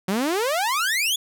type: exponential sweep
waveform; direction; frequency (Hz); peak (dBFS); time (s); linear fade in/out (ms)
sawtooth; up; 180 to 3488; -17; 0.08-1.16; 5
effects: none